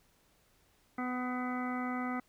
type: harmonic tone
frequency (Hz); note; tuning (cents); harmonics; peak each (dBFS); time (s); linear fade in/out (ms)
250.3; B3; +23; 1 / 2 / 3 / 4 / 5 / 6 / 8 / 9; -35 / -47 / -41 / -49 / -41 / -48 / -44 / -54; 0.98-2.2; 5
effects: pink hiss -69 dBFS RMS until 2.28 s